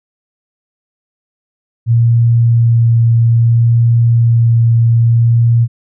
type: tone with vibrato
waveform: sine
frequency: 116.54 Hz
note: A#2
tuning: in tune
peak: -6 dBFS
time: 1.86-5.68 s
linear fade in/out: 50 ms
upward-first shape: sine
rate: 0.61 Hz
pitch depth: 10 cents each way
effects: none